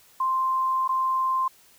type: tone with dropouts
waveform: sine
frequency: 1046.5 Hz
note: C6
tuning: in tune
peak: -21 dBFS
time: 0.2-1.48 s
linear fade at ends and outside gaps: 5 ms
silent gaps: 0.878-0.89 s
effects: white hiss -56 dBFS RMS until 1.78 s